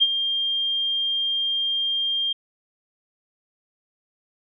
sine tone with ADSR envelope, 3200 Hz, G7, 35 cents sharp, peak -12 dBFS, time 0-2.33 s, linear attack 23 ms, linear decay 41 ms, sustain -9 dB, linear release 8 ms, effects none

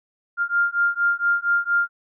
sine beating tone pair, 1398 / 1402.3 Hz, F6 / F6, +1 / +7 cents, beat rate 4.3 Hz, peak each -21 / -21 dBFS, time 0.37-1.89 s, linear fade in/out 50 ms, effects none

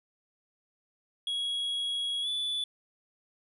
triangle tone with pitch glide, 3322 to 3467 Hz, G#7 to A7, 0 to -26 cents, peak -28 dBFS, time 1.27-2.64 s, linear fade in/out 2 ms, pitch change +74 cents, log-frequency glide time 2.22-2.28 s, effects resampled to 32000 Hz

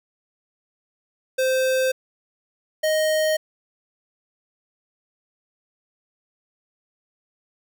square tone pair in turn, 520 / 623 Hz, C5 / D#5, -11 / +2 cents, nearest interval minor third, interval 313 cents, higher second, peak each -19 dBFS, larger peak neither, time 1.38-1.92 / 2.83-3.37 s, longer neither, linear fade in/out 10 ms, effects none

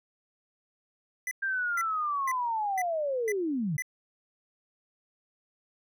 square tone bursts, 2000 Hz, B6, 21 cents sharp, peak -31 dBFS, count 6, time 1.27-3.822 s, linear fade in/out 2 ms, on 42 ms, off 460 ms
sine linear sweep, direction down, 1600 to 131.8 Hz, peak -27 dBFS, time 1.42-3.77 s, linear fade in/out 10 ms
effects none

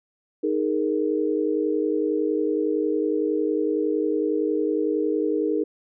sine chord, D# suspended fourth, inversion none, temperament equal, 311.1 / 415.3 / 466.2 Hz, D#4 / G#4 / A#4, 0 / 0 / 0 cents, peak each -24 / -25 / -26 dBFS, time 0.43-5.64 s, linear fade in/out 10 ms, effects none

